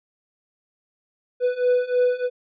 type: beating tone pair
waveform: triangle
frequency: 493.9 / 497.1 Hz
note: B4 / B4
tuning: 0 / +11 cents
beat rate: 3.2 Hz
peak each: -20 / -18 dBFS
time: 1.4-2.3 s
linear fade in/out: 50 ms
effects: resampled to 11025 Hz